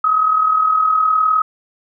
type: tone with amplitude modulation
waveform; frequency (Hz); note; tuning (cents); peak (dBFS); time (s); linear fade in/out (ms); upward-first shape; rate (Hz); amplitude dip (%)
sine; 1270; D#6; +35; -9; 0.04-1.42; 5; sine; 39.5; 55
effects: none